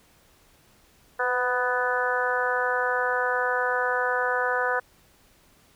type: harmonic tone with a mistuned harmonic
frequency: 248.2 Hz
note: B3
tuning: 9 cents sharp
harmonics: 2 / 3 / 4 / 5 / 6 / 7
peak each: -28 / -31 / -30 / -32 / -27 / -31 dBFS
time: 1.19-4.8 s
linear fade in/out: 10 ms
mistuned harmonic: 2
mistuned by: +19 cents
effects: pink hiss -59 dBFS RMS until 5.75 s